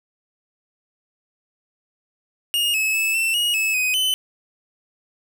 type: tone with pitch steps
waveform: 45% pulse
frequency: 2849 / 2585 / 2613 / 2680 / 2886 / 2599 / 2506 / 3032 Hz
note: F7 / E7 / E7 / E7 / F#7 / E7 / D#7 / F#7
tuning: +34 / -34 / -16 / +28 / -44 / -25 / +12 / +42 cents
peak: -18 dBFS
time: 2.54-4.14 s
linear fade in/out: 0 ms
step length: 200 ms
effects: none